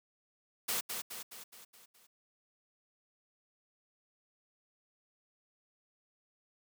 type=noise with echo; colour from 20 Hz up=white; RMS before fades=-34 dBFS; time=0.68-0.81 s; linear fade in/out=10 ms; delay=210 ms; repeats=6; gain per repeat=-5 dB; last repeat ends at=2.07 s; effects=high-pass 200 Hz 12 dB/octave